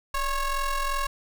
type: ring-modulated tone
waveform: 40% pulse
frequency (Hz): 554.4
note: C#5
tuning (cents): 0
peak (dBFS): -21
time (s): 0.14-1.07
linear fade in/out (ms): 5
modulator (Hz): 533
effects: none